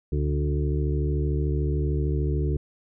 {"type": "harmonic tone with a mistuned harmonic", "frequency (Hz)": 73.42, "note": "D2", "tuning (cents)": 0, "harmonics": [1, 2, 4, 5, 6], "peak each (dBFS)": [-24, -27, -34, -32, -36], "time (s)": [0.12, 2.57], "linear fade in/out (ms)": 5, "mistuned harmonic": 1, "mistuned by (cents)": -36, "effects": []}